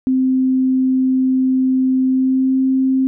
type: tone with pitch glide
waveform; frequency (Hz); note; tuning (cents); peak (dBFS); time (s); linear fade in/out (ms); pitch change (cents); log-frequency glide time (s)
sine; 260 to 263.3; C4 to C4; -11 to +11; -12; 0.07-3.07; 0; +22; 2.07-2.59
effects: none